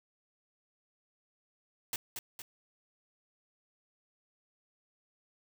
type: noise with echo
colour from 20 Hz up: white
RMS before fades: -35 dBFS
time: 1.93-1.96 s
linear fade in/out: 2 ms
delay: 230 ms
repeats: 2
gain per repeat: -5 dB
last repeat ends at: 2.42 s
effects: none